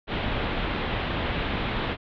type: low-pass noise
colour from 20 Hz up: pink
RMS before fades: -28 dBFS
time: 0.07-1.97 s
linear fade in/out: 50 ms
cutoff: 3700 Hz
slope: 48 dB/octave
effects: none